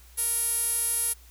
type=tone with band-pass filter; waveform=sawtooth; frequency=466.4 Hz; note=A#4; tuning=1 cent sharp; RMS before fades=-27 dBFS; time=0.17-1.14 s; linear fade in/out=20 ms; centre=11000 Hz; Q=9.4; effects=added 60 Hz sine -50 dBFS peak until 1.3 s + white hiss -56 dBFS RMS until 1.3 s